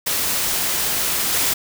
white noise with level steps, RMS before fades -21 / -19 dBFS, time 0.06-1.54 s, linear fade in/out 10 ms, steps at 1.32 s, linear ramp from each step 20 ms, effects none

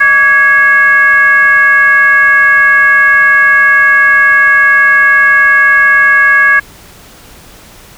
sine tone with frequency modulation, 1661.2 Hz, G#6, in tune, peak -3 dBFS, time 0-6.6 s, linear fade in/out 10 ms, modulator 517 Hz, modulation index 0.67, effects pink hiss -36 dBFS RMS until 7.97 s

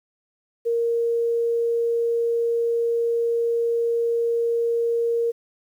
sine tone, 466.2 Hz, A#4, in tune, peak -19 dBFS, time 0.65-5.32 s, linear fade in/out 20 ms, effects 9-bit

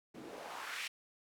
white noise with band-pass filter sweep, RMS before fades -45 dBFS, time 0.14-0.88 s, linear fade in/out 10 ms, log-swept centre 230 to 2700 Hz, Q 1.8, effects none

